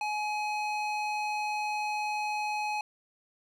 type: tone with band-pass filter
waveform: square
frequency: 843 Hz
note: G#5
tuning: 26 cents sharp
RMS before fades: -32 dBFS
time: 0.01-2.81 s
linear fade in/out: 2 ms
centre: 1900 Hz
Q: 0.9
effects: none